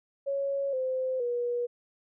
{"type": "tone with pitch steps", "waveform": "sine", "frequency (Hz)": [554.4, 517.3, 482.6], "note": ["C#5", "C5", "B4"], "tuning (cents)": [0, -20, -40], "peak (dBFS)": -27, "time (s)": [0.26, 1.67], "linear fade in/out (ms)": 20, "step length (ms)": 470, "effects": []}